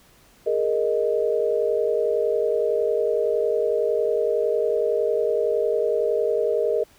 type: chord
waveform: sine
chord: Ab suspended second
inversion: none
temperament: equal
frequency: 415.3 / 466.2 / 622.3 Hz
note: Ab4 / Bb4 / Eb5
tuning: 0 / 0 / 0 cents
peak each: -24 / -22 / -25 dBFS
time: 0.46-6.84 s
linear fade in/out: 10 ms
effects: pink hiss -55 dBFS RMS until 6.98 s